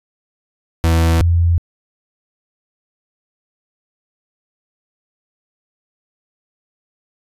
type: tone pair in turn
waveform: 40% pulse / sine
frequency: 82.4 / 85.16 Hz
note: E2 / F2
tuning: 0 / -43 cents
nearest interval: minor second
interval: 57 cents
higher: second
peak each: -10 dBFS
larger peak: neither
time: 0.84-1.21 / 1.21-1.58 s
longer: neither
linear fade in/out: 0 ms
effects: resampled to 32000 Hz